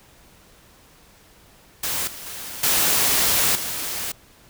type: noise with level steps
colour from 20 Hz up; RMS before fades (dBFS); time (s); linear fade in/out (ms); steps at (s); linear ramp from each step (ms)
white; -25 / -37 / -34 / -19 / -28; 1.83-4.12; 5; 2.07 / 2.26 / 2.63 / 3.55; 5
effects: pink hiss -52 dBFS RMS until 4.49 s